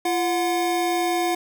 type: tone pair together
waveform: square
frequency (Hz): 343 / 726.8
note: F4 / F#5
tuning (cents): -31 / -31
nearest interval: octave + minor second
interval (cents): 1300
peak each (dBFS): -24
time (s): 0.05-1.35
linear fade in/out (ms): 5
effects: none